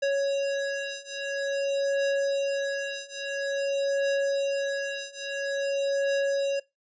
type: beating tone pair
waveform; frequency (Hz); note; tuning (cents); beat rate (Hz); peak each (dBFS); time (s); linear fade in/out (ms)
square; 555 / 555.49; C#5 / C#5; +2 / +4; 0.49; -30 / -29; 0.02-6.6; 10
effects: noise-tail reverb RT60 0.2 s tail -21 dB re dry + resampled to 16000 Hz